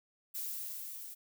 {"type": "noise with level ramp", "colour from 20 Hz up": "violet", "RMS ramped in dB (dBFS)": [-38, -47], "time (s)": [0.34, 1.15], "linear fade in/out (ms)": 20, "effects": []}